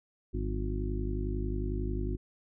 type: harmonic tone with a mistuned harmonic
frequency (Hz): 51.1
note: G#1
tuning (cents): -27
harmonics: 1 / 2 / 3 / 4 / 5 / 6 / 7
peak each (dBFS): -32 / -37 / -44 / -45 / -40 / -44 / -39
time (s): 0.33-2.17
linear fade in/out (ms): 20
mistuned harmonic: 4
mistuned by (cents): -120
effects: none